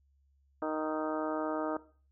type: harmonic tone with a mistuned harmonic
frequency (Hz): 155.56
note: D#3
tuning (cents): 0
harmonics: 2 / 3 / 4 / 5 / 6 / 7 / 8 / 9 / 10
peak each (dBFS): -36 / -39 / -36 / -43 / -41 / -51 / -41 / -49 / -50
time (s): 0.62-1.77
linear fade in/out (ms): 2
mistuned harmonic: 9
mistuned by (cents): -55
effects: noise-tail reverb RT60 0.4 s tail -17 dB re dry + added 69 Hz sine -66 dBFS peak until 2.11 s